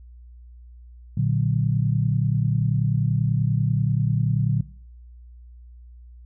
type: chord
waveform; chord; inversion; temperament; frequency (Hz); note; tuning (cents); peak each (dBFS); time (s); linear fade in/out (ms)
sine; Bb augmented; none; equal; 116.54 / 146.83 / 185; Bb2 / D3 / F#3; 0 / 0 / 0; -22 / -22 / -27; 1.17-4.61; 5
effects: noise-tail reverb RT60 0.5 s tail -19 dB re dry + added 60 Hz sine -42 dBFS peak until 6.25 s